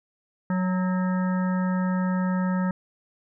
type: harmonic tone with a mistuned harmonic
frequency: 184.5 Hz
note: F#3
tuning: 5 cents flat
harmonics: 1 / 3 / 5 / 7 / 9 / 10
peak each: -22 / -35 / -35 / -37 / -40 / -42 dBFS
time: 0.5-2.71 s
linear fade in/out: 2 ms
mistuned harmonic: 9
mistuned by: -46 cents
effects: none